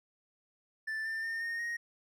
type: tone with pitch steps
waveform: triangle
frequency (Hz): 1763 / 1789.7 / 1816.8 / 1844.2 / 1872.2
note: A6 / A6 / A#6 / A#6 / A#6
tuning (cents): +3 / +29 / -45 / -19 / +7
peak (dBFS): -32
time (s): 0.87-1.77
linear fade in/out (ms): 10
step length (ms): 180
effects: none